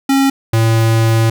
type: tone pair in turn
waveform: square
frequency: 272.2 / 112.94 Hz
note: C#4 / A2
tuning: -31 / +46 cents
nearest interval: octave + minor third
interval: 1523 cents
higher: first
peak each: -10 dBFS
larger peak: neither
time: 0.09-0.3 / 0.53-1.3 s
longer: second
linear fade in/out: 5 ms
effects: none